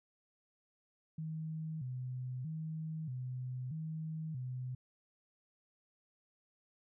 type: tone with vibrato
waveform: sine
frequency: 141.9 Hz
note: C#3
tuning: 41 cents sharp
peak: -38 dBFS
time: 1.18-4.75 s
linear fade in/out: 5 ms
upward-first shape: square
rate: 0.79 Hz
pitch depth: 190 cents each way
effects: none